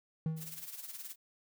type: tone with exponential decay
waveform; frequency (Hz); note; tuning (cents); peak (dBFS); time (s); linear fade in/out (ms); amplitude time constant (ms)
triangle; 159.4; D#3; +42; -27; 0.26-0.66; 2; 86
type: noise with tremolo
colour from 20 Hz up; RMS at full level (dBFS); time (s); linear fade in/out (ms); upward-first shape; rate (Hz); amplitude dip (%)
blue; -43; 0.36-1.16; 50; sine; 19; 65
effects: none